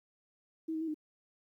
sine tone with pitch steps, 321.5 / 316 / 324.5 / 306.7 Hz, E4 / D#4 / E4 / D#4, -43 / +27 / -27 / -25 cents, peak -33 dBFS, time 0.68-0.944 s, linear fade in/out 10 ms, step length 66 ms, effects 12-bit

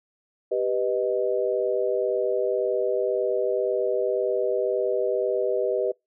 sine chord, G augmented, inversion none, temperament equal, 392 / 493.9 / 622.3 Hz, G4 / B4 / D#5, 0 / 0 / 0 cents, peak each -26 / -25 / -27 dBFS, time 0.51-5.92 s, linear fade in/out 10 ms, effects noise-tail reverb RT60 0.2 s tail -26 dB re dry

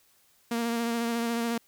sawtooth tone with vibrato, 233.1 Hz, A#3, in tune, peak -23 dBFS, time 0.51-1.58 s, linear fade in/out 5 ms, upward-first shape sine, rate 14 Hz, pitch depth 22 cents each way, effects white hiss -64 dBFS RMS until 1.67 s

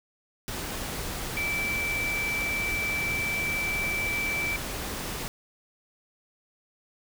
sine tone in noise, 2324 Hz, D7, 19 cents flat, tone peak -27 dBFS, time 1.37-4.56 s, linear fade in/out 0 ms, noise pink, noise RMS -34 dBFS, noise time 0.48-5.28 s, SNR +4 dB, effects none

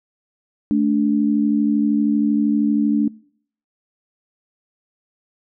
sine tone pair together, 217.4 / 290.2 Hz, A3 / D4, -21 / -21 cents, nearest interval perfect fourth, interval 500 cents, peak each -17 dBFS, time 0.71-3.08 s, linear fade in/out 0 ms, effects noise-tail reverb RT60 0.6 s tail -24 dB re dry

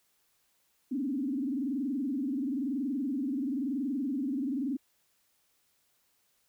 sine tone with frequency modulation, 269.7 Hz, C#4, 47 cents flat, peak -29 dBFS, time 0.91-4.77 s, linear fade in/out 10 ms, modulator 21 Hz, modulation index 1.4, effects white hiss -72 dBFS RMS until 6.48 s

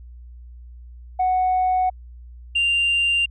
sine tone pair in turn, 740 / 2785 Hz, F#5 / F7, 0 / -5 cents, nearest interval octave + major seventh, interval 2295 cents, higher second, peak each -15 dBFS, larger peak neither, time 1.19-1.9 / 2.55-3.26 s, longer neither, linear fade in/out 10 ms, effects tanh soft clip ceiling -14 dBFS + added 60 Hz sine -38 dBFS peak until 3.3 s

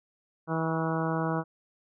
harmonic tone with a mistuned harmonic, 162.1 Hz, E3, 29 cents flat, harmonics 1 / 2 / 3 / 4 / 5 / 6 / 7 / 8 / 9, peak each -30 / -33 / -35 / -36 / -37 / -38 / -38 / -39 / -40 dBFS, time 0.47-1.44 s, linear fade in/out 50 ms, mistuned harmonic 7, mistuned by -24 cents, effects none

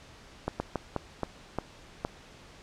slowing click train, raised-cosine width 1 ms, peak -15 dBFS, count 7, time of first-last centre 0.48-2.049 s, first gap 120 ms, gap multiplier 1.31, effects pink hiss -52 dBFS RMS until 2.62 s + low-pass 6000 Hz 12 dB/octave

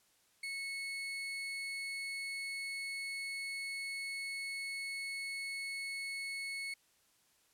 35% pulse tone, 2200 Hz, C#7, 14 cents flat, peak -37 dBFS, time 0.43-6.74 s, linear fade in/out 5 ms, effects white hiss -71 dBFS RMS until 7.53 s + low-pass 12000 Hz 12 dB/octave

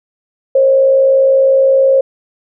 sine tone with frequency modulation, 537 Hz, C5, 45 cents sharp, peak -6 dBFS, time 0.55-2.01 s, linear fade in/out 5 ms, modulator 59.6 Hz, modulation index 0.4, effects none

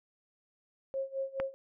sine tone with tremolo, 539 Hz, C#5, 49 cents flat, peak -30 dBFS, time 0.94-1.54 s, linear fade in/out 0 ms, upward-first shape sine, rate 4.7 Hz, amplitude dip 90%
click, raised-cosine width 0.5 ms, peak -20 dBFS, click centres 1.4 s
effects none

